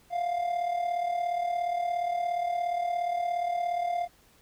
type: tone with amplitude modulation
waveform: triangle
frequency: 700 Hz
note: F5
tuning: 4 cents sharp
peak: -22 dBFS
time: 0.1-4.08 s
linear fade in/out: 50 ms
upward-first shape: sine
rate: 37.1 Hz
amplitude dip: 60%
effects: pink hiss -61 dBFS RMS until 4.41 s